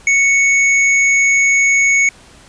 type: tone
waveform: square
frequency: 2217 Hz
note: C#7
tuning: in tune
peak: -10 dBFS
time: 0.07-2.09 s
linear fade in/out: 2 ms
effects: pink hiss -43 dBFS RMS until 2.48 s + resampled to 22050 Hz